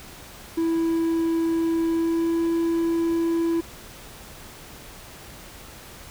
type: tone with pitch glide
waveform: triangle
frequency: 329.6 to 333.2 Hz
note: E4 to E4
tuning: 0 to +19 cents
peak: -18 dBFS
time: 0.57-3.61 s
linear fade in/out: 10 ms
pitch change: +19 cents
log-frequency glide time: 1.88-2.41 s
effects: pink hiss -43 dBFS RMS until 6.1 s